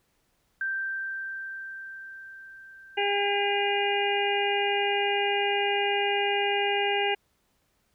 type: tone with exponential decay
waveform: sine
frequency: 1568 Hz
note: G6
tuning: in tune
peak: -26 dBFS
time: 0.61-5.03 s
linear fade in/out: 2 ms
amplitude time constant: 960 ms
type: harmonic tone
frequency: 404.4 Hz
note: G#4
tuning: 46 cents flat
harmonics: 1 / 2 / 4 / 5 / 6 / 7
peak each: -28 / -28 / -34 / -34 / -32 / -31 dBFS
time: 2.97-7.15 s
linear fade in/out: 10 ms
effects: pink hiss -71 dBFS RMS until 7.94 s